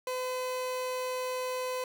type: tone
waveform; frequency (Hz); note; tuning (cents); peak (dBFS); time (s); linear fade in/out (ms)
30% pulse; 508; B4; +49; -29; 0.07-1.84; 2
effects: none